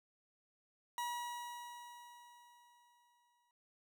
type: tone with exponential decay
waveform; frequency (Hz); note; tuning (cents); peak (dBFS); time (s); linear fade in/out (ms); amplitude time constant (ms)
40% pulse; 962; B5; -46; -36; 0.98-3.51; 1; 550
effects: none